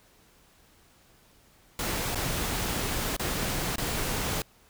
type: noise with dropouts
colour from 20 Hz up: pink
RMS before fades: -30 dBFS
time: 1.79-4.42 s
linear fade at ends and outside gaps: 2 ms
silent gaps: 2.148-2.155 / 3.166-3.195 / 3.759-3.781 s
effects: pink hiss -60 dBFS RMS until 4.69 s